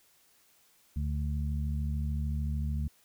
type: harmonic tone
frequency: 73.42 Hz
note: D2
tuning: in tune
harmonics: 1 / 2 / 3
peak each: -30 / -36 / -40 dBFS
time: 0.96-2.88 s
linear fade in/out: 5 ms
effects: white hiss -65 dBFS RMS until 3.04 s